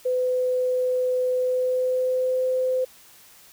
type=tone with pitch glide; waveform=sine; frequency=505 to 512.6 Hz; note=B4 to C5; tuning=+39 to -36 cents; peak=-20 dBFS; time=0.05-2.85 s; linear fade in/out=10 ms; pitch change=+25 cents; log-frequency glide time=1.37-2.46 s; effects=white hiss -51 dBFS RMS until 3.52 s